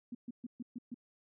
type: tone bursts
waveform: sine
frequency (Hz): 241.4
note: B3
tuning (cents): -39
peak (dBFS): -39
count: 6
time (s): 0.12-0.944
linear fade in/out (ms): 5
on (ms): 29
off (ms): 130
effects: none